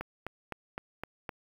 click train, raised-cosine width 0.5 ms, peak -21 dBFS, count 6, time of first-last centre 0.01-1.292 s, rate 3.9 Hz, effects 8-bit

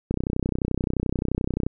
click train, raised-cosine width 3 ms, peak -11 dBFS, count 50, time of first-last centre 0.11-1.666 s, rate 31.5 Hz, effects none

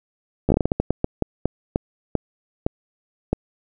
slowing click train, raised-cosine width 2 ms, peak -5 dBFS, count 17, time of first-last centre 0.49-3.33 s, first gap 13 ms, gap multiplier 1.3, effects none

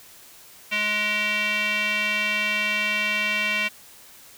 square tone with band-pass filter, 210 Hz, G#3, 19 cents sharp, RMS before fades -24 dBFS, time 0.71-3.69 s, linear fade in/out 20 ms, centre 2500 Hz, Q 4.8, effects white hiss -48 dBFS RMS until 4.37 s

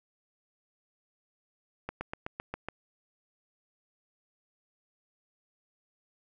slowing click train, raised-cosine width 0.5 ms, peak -20 dBFS, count 7, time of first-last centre 1.89-2.686 s, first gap 120 ms, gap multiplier 1.04, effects none

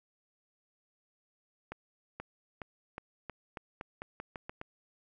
accelerating click train, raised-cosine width 0.5 ms, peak -25 dBFS, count 12, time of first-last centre 1.72-4.614 s, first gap 480 ms, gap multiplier 0.87, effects none

